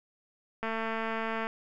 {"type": "click train", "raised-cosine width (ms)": 0.5, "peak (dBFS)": -19, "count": 189, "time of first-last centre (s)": [0.63, 1.469], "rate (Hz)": 224, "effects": []}